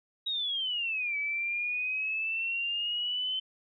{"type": "exponential two-way sweep", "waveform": "sine", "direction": "down then up", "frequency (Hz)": [3835, 2284, 3071], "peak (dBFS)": -29, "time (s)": [0.26, 3.4], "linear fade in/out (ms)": 10, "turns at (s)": 1.17, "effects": []}